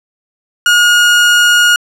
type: tone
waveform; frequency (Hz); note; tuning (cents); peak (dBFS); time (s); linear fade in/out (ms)
30% pulse; 1435; F6; +47; -3; 0.66-1.76; 2
effects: low-pass 10000 Hz 12 dB/octave